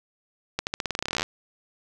accelerating click train, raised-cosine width 0.2 ms, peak -9 dBFS, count 20, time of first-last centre 0.59-1.23 s, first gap 79 ms, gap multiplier 0.89, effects none

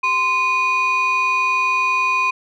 sine tone pair together, 1037.2 / 2467 Hz, C6 / D#7, -15 / -15 cents, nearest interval octave + minor third, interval 1500 cents, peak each -16 dBFS, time 0.03-2.31 s, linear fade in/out 10 ms, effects tanh soft clip ceiling -12 dBFS

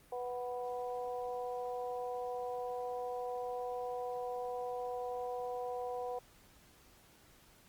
harmonic tone, 246.9 Hz, B3, in tune, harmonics 2 / 3 / 4, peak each -39 / -41 / -48 dBFS, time 0.12-6.19 s, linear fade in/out 5 ms, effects pink hiss -63 dBFS RMS until 7.68 s + Opus 32 kbps

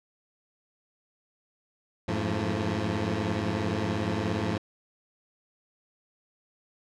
15% pulse tone cluster, 89.1 / 106.1 / 173.2 / 223.6 Hz, F2 / G#2 / F3 / A3, +35 / +38 / -14 / +28 cents, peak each -27 / -23 / -28 / -31 dBFS, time 2.08-4.58 s, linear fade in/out 5 ms, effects low-pass 5000 Hz 12 dB/octave

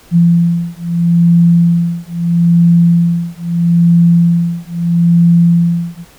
sine beating tone pair, 170.1 / 170.87 Hz, F3 / F3, -45 / -38 cents, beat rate 0.77 Hz, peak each -10 dBFS, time 0.11-6.05 s, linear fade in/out 50 ms, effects pink hiss -43 dBFS RMS until 6.18 s

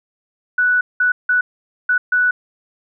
sine tone bursts at uneven times, 1480 Hz, F#6, in tune, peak -12 dBFS, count 5, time 0.58-0.81 / 1-1.12 / 1.29-1.41 / 1.89-1.98 / 2.12-2.31 s, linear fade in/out 5 ms, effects none

